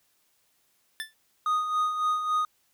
25% pulse tone with exponential decay, 1760 Hz, A6, in tune, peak -24 dBFS, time 1-1.14 s, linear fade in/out 0 ms, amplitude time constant 29 ms
triangle tone with tremolo, 1241 Hz, D#6, 5 cents flat, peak -20 dBFS, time 1.46-2.45 s, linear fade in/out 2 ms, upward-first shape sine, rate 3.6 Hz, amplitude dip 55%
effects white hiss -69 dBFS RMS until 2.73 s

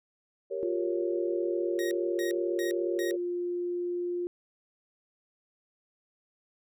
sine chord, G diminished, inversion none, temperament equal, 392 / 466.2 / 554.4 Hz, G4 / Bb4 / Db5, 0 / 0 / 0 cents, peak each -35 dBFS, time 0.5-3.17 s, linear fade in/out 20 ms
sine tone, 352.2 Hz, F4, 15 cents sharp, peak -29 dBFS, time 0.63-4.27 s, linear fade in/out 0 ms
sawtooth tone bursts, 1882 Hz, A#6, 16 cents sharp, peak -33 dBFS, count 4, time 1.79-3.11 s, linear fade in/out 0 ms, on 120 ms, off 280 ms
effects none

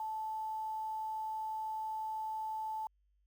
sine tone with quantisation, 874 Hz, A5, 12 cents flat, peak -36 dBFS, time 0-2.87 s, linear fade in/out 2 ms, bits 10, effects added 50 Hz sine -70 dBFS peak until 3.26 s

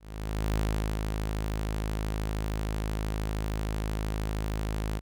sawtooth tone with ADSR envelope, 53 Hz, G#1, 36 cents sharp, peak -21 dBFS, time 0-5.01 s, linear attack 560 ms, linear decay 410 ms, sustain -4 dB, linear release 41 ms, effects none

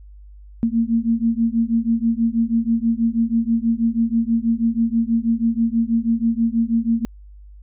sine beating tone pair, 226.6 / 232.8 Hz, A#3 / A#3, -49 / -2 cents, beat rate 6.2 Hz, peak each -19 dBFS, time 0.63-7.05 s, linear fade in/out 0 ms, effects added 50 Hz sine -39 dBFS peak until 7.62 s

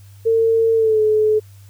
sine tone with pitch glide, 452.6 to 429.4 Hz, A4 to A4, +49 to -42 cents, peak -12 dBFS, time 0.25-1.4 s, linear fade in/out 20 ms, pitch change -91 cents, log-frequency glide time 0.74-1.01 s, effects added 99 Hz sine -40 dBFS peak until 1.69 s + white hiss -54 dBFS RMS until 1.69 s

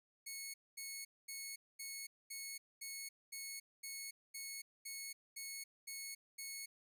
10% pulse tone bursts, 2198 Hz, C#7, 15 cents flat, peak -36 dBFS, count 13, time 0.26-6.66 s, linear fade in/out 10 ms, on 280 ms, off 230 ms, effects none

